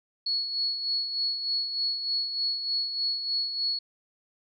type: tone with tremolo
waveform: sine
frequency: 4370 Hz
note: C#8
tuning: 26 cents flat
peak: -24 dBFS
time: 0.26-3.79 s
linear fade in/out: 5 ms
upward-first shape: sine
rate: 3.3 Hz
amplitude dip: 55%
effects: none